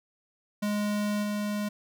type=tone with level steps; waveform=square; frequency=207.7 Hz; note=G#3; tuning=in tune; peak=-27 / -29 dBFS; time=0.62-1.69 s; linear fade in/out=10 ms; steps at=1.22 s; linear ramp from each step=20 ms; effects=none